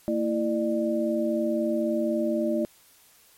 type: tone cluster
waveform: sine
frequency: 227.7 / 331.6 / 598 Hz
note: A#3 / E4 / D5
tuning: -40 / +10 / +31 cents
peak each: -27 dBFS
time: 0.08-2.65 s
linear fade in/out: 0 ms
effects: white hiss -57 dBFS RMS until 3.37 s + MP3 64 kbps